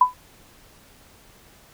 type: tone with exponential decay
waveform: sine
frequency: 1000 Hz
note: B5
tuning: 21 cents sharp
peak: -7 dBFS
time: 0.01-0.14 s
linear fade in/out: 5 ms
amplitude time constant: 27 ms
effects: pink hiss -52 dBFS RMS until 1.73 s